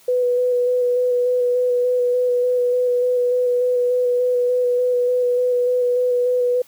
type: tone with vibrato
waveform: sine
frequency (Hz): 494.5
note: B4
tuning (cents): +2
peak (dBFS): -15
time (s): 0.08-6.62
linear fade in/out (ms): 5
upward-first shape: square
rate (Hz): 3.4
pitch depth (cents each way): 13
effects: white hiss -51 dBFS RMS until 6.67 s + high-pass 80 Hz 12 dB/octave